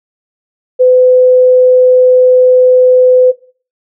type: tone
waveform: sine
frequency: 506 Hz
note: B4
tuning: 42 cents sharp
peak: -3 dBFS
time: 0.79-3.32 s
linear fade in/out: 20 ms
effects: noise-tail reverb RT60 0.4 s tail -17 dB re dry